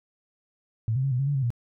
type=tone with pitch steps; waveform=sine; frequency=111.4 / 131.4 / 137.2 / 124.2 / 137.4 / 143.7 / 134.8 / 119.1 Hz; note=A2 / C3 / C#3 / B2 / C#3 / D3 / C#3 / A#2; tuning=+22 / +8 / -17 / +10 / -15 / -37 / -48 / +38 cents; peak=-22 dBFS; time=0.88-1.504 s; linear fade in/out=0 ms; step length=78 ms; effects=none